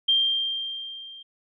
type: tone with level ramp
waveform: sine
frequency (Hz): 3179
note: G7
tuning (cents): +24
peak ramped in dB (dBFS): -16 to -41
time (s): 0.08-1.23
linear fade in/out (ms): 10
effects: none